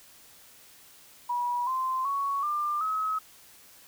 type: tone with pitch steps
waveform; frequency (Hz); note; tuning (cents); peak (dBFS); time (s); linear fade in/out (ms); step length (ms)
sine; 970 / 1039.6 / 1114.2 / 1194.2 / 1279.9; B5 / C6 / C#6 / D6 / D#6; -31 / -11 / +9 / +29 / +49; -26; 1.29-3.19; 10; 380
effects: white hiss -54 dBFS RMS until 3.87 s